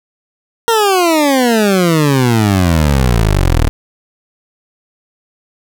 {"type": "exponential sweep", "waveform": "20% pulse", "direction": "down", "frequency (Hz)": [470.2, 36.71], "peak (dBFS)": -4, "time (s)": [0.68, 3.69], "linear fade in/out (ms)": 0, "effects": []}